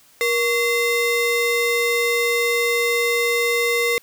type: ring-modulated tone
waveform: square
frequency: 797 Hz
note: G5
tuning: 28 cents sharp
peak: -15 dBFS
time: 0.21-3.98 s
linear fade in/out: 0 ms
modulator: 1270 Hz
effects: white hiss -53 dBFS RMS until 4.02 s